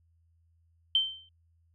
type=tone with exponential decay; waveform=sine; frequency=3110 Hz; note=G7; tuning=14 cents flat; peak=-19 dBFS; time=0.95-1.29 s; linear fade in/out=2 ms; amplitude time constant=72 ms; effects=added 83 Hz sine -64 dBFS peak until 1.74 s